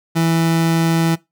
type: tone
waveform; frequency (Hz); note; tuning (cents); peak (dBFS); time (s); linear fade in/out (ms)
30% pulse; 164.81; E3; 0; -11; 0.15-1.16; 20
effects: noise-tail reverb RT60 0.2 s tail -21 dB re dry